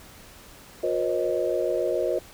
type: tone cluster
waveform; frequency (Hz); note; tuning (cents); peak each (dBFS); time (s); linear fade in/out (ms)
sine; 359.4 / 477.8 / 538 / 625; F4 / A#4 / C5 / D#5; +50 / +43 / +48 / +8; -28; 0.83-2.19; 5
effects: pink hiss -48 dBFS RMS until 2.33 s